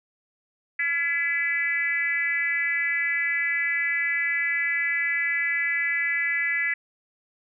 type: tone with frequency modulation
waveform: sine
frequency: 2000 Hz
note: B6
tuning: 21 cents sharp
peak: -22 dBFS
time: 0.79-6.74 s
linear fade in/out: 5 ms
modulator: 308 Hz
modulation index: 0.96
effects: none